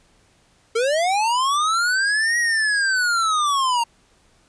square linear two-way sweep, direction up then down, 437.8 to 1910 to 918 Hz, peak -18 dBFS, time 0.75-3.84 s, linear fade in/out 10 ms, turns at 2.38 s, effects pink hiss -58 dBFS RMS until 4.48 s + resampled to 22050 Hz

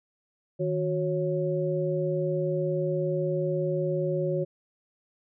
sine tone cluster, 156.7 / 365.7 / 551 Hz, D#3 / F#4 / C#5, +13 / -20 / -11 cents, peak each -29 dBFS, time 0.59-4.45 s, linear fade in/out 20 ms, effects none

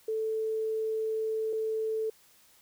sine tone pair in turn, 440 / 440 Hz, A4 / A4, 0 / 0 cents, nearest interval unison, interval 0 cents, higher neither, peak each -28 dBFS, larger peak neither, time 0.08-1.53 / 1.53-2.1 s, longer first, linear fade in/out 5 ms, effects white hiss -61 dBFS RMS until 2.61 s

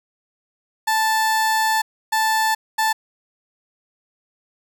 30% pulse tone bursts at uneven times, 880 Hz, A5, in tune, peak -14 dBFS, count 3, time 0.87-1.82 / 2.12-2.55 / 2.78-2.93 s, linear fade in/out 10 ms, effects none

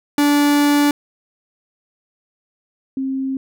45% pulse / sine tone pair in turn, 290.2 / 266.6 Hz, D4 / C4, -21 / +33 cents, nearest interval minor second, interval 146 cents, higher first, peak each -12 / -19 dBFS, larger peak first, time 0.18-0.91 / 2.97-3.37 s, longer first, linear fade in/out 2 ms, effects none

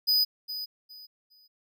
square tone with echo, 4978 Hz, D#8, in tune, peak -21 dBFS, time 0.07-0.25 s, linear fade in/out 20 ms, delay 410 ms, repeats 3, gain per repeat -12 dB, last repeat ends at 1.48 s, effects none

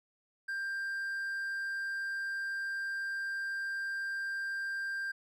triangle tone, 1587 Hz, G6, 21 cents sharp, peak -32 dBFS, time 0.48-5.12 s, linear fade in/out 10 ms, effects none

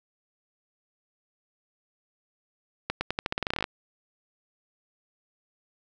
accelerating click train, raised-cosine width 0.3 ms, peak -11 dBFS, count 16, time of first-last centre 2.9-3.641 s, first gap 110 ms, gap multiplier 0.87, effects none

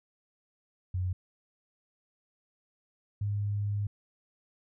sine tone pair in turn, 91.5 / 102.5 Hz, F#2 / G#2, -19 / -22 cents, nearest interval major second, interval 197 cents, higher second, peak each -28 dBFS, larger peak neither, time 0.94-1.13 / 3.21-3.87 s, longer second, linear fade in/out 5 ms, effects none

